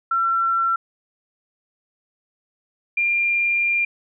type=tone pair in turn; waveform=sine; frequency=1353 / 2394 Hz; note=E6 / D7; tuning=+45 / +33 cents; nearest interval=minor seventh; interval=988 cents; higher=second; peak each=-17 dBFS; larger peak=neither; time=0.11-0.76 / 2.97-3.85 s; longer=second; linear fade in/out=5 ms; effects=none